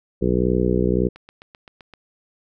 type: harmonic tone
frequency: 61.74 Hz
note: B1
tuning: in tune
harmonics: 1 / 2 / 3 / 4 / 5 / 6 / 7 / 8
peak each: -25 / -27 / -22 / -28 / -26 / -23 / -24 / -28 dBFS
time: 0.21-1.09 s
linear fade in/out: 20 ms
type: click train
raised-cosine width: 0.3 ms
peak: -26 dBFS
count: 7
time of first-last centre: 1.16-1.937 s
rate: 7.72 Hz
effects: none